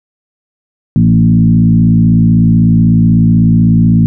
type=tone with frequency modulation; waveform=sine; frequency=169.8 Hz; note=F3; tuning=48 cents flat; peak=-4 dBFS; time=0.96-4.06 s; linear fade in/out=0 ms; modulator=56.1 Hz; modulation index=1.3; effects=none